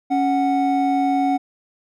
triangle tone pair together, 277.2 / 740 Hz, C#4 / F#5, 0 / 0 cents, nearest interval octave + perfect fourth, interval 1700 cents, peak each -17 dBFS, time 0.1-1.38 s, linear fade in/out 20 ms, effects none

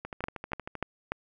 two click trains, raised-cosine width 0.5 ms, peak -14 / -22 dBFS, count 4 / 10, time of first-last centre 0.24-1.12 / 0.05-0.753 s, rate 3.41 / 12.8 Hz, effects none

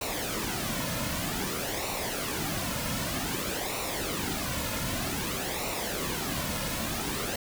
pink noise with flanger, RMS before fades -32 dBFS, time 0.01-7.36 s, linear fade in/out 5 ms, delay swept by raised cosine 0.61 to 2.61 ms, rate 0.53 Hz, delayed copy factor -0.6, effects none

